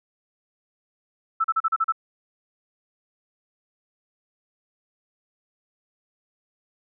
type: tone bursts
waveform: sine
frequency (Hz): 1318.5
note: E6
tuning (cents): 0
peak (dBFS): -18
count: 7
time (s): 1.4-1.923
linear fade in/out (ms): 10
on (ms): 43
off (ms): 37
effects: none